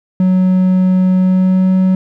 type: tone with pitch glide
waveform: triangle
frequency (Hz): 185.2 to 187.03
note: F#3 to F#3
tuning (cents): +2 to +19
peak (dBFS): -6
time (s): 0.2-1.95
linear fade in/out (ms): 2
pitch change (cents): +17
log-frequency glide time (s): 1.18-1.73
effects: none